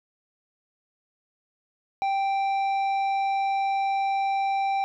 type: tone with tanh clipping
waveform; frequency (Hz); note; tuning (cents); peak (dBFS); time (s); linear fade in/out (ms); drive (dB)
sine; 784; G5; 0; -24; 2.02-4.84; 0; 9
effects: none